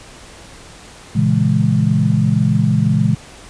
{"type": "chord", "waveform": "sine", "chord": "A# half-diminished seventh", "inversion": "none", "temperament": "equal", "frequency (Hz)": [116.54, 138.59, 164.81, 207.7], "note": ["A#2", "C#3", "E3", "G#3"], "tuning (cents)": [0, 0, 0, 0], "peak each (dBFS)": -17, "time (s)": [1.15, 3.15], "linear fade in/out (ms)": 10, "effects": ["pink hiss -39 dBFS RMS until 3.49 s", "resampled to 22050 Hz"]}